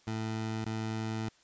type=tone with dropouts; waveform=20% pulse; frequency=110.7 Hz; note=A2; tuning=11 cents sharp; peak=-28 dBFS; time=0.07-1.29 s; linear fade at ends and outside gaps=5 ms; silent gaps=0.645-0.659 s; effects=white hiss -64 dBFS RMS until 1.43 s + resampled to 16000 Hz